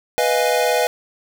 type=chord; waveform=square; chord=F half-diminished seventh; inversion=second; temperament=equal with one note detuned; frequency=493.9 / 622.3 / 698.5 / 827.7 Hz; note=Cb5 / Eb5 / F5 / Ab5; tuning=0 / 0 / 0 / -6 cents; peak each=-20 / -22 / -23 / -24 dBFS; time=0.18-0.87 s; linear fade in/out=0 ms; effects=none